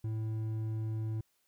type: tone with hard clipping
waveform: triangle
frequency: 110 Hz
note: A2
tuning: in tune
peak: -34 dBFS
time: 0.04-1.21 s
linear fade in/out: 5 ms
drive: 9 dB
effects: white hiss -75 dBFS RMS until 1.47 s